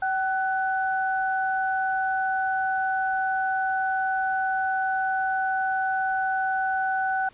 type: tone pair together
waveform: sine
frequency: 764.3 / 1492 Hz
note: G5 / F#6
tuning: -44 / +14 cents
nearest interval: octave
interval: 1158 cents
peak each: -24 / -27 dBFS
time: 0.02-7.29 s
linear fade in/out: 5 ms
effects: pink hiss -55 dBFS RMS until 7.33 s + resampled to 8000 Hz